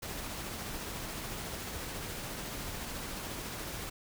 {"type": "noise with tremolo", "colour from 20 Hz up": "pink", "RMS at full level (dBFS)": -39, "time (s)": [0.02, 3.9], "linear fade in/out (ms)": 10, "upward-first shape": "triangle", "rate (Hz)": 14, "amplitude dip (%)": 25, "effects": []}